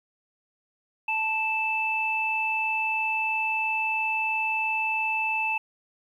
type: tone pair together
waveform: sine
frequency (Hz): 880 / 2637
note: A5 / E7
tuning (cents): 0 / 0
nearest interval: octave + perfect fifth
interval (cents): 1900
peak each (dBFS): -29 / -25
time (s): 1.08-5.58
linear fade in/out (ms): 5
effects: 10-bit